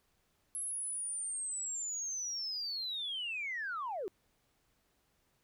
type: linear sweep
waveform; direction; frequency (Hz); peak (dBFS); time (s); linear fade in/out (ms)
sine; down; 11020 to 344.5; -35; 0.55-4.08; 0
effects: tanh soft clip ceiling -31 dBFS + pink hiss -75 dBFS RMS until 5.43 s